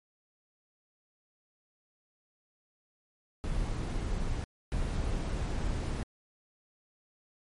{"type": "noise bursts at uneven times", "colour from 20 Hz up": "brown", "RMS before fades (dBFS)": -32, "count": 2, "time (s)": [[3.44, 4.44], [4.72, 6.03]], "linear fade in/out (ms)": 0, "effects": ["MP3 48 kbps"]}